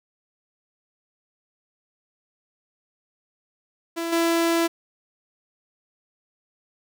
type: tone with level steps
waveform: sawtooth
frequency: 334.4 Hz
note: E4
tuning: 25 cents sharp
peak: -22 / -15 dBFS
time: 3.96-4.68 s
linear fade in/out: 20 ms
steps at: 4.12 s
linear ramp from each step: 10 ms
effects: none